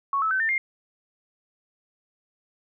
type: tone with pitch steps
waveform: sine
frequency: 1108.7 / 1303.3 / 1532.1 / 1801.1 / 2117 Hz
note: C#6 / E6 / G6 / A6 / C7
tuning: 0 / -20 / -40 / +40 / +20 cents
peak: -21 dBFS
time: 0.13-0.58 s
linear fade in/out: 2 ms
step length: 90 ms
effects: none